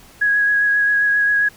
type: tone with vibrato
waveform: sine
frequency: 1661.2 Hz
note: G#6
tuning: in tune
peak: -13 dBFS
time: 0.21-1.49 s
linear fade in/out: 10 ms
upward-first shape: triangle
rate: 7.5 Hz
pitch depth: 19 cents each way
effects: pink hiss -46 dBFS RMS until 1.56 s